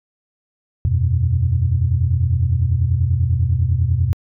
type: chord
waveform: sine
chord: E suspended second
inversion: none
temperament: equal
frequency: 82.41 / 92.5 / 123.47 Hz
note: E2 / F#2 / B2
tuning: 0 / 0 / 0 cents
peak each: -18 dBFS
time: 0.85-4.13 s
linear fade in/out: 0 ms
effects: tanh soft clip ceiling -5 dBFS